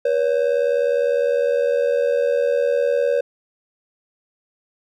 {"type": "ring-modulated tone", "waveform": "triangle", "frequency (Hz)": 522, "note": "C5", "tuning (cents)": -4, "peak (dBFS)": -11, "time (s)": [0.05, 3.21], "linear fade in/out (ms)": 5, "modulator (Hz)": 39.9, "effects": []}